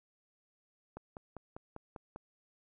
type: click train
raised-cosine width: 1 ms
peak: -30 dBFS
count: 7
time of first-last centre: 0.97-2.16 s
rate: 5.04 Hz
effects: none